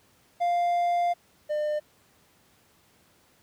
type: tone pair in turn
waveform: triangle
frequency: 698.5 / 601.3 Hz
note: F5 / D5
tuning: 0 / +41 cents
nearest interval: minor third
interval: 259 cents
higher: first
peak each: -20 / -23 dBFS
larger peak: first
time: 0.4-1.14 / 1.49-1.8 s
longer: first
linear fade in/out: 20 ms
effects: pink hiss -62 dBFS RMS until 3.42 s + high-pass 80 Hz 12 dB/octave